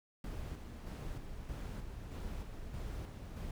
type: noise with tremolo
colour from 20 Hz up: brown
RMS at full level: -42 dBFS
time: 0.24-3.51 s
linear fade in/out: 2 ms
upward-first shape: square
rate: 1.6 Hz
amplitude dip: 40%
effects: none